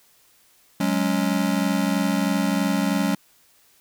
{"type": "chord", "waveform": "square", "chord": "F# suspended second", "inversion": "none", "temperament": "just", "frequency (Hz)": [185, 208.1, 277.5], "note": ["F#3", "G#3", "C#4"], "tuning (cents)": [0, 4, 2], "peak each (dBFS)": -25, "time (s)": [0.8, 3.15], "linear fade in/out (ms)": 5, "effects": ["white hiss -58 dBFS RMS until 3.8 s"]}